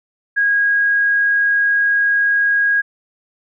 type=tone; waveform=sine; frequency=1641 Hz; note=G#6; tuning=21 cents flat; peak=-12 dBFS; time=0.36-2.82 s; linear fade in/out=20 ms; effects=none